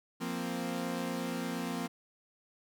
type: chord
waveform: sawtooth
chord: F suspended fourth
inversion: none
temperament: equal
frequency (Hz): 174.61 / 233.1 / 261.6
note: F3 / Bb3 / C4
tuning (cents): 0 / 0 / 0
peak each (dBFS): -35 / -34 / -34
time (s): 0.2-1.88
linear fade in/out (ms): 20
effects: none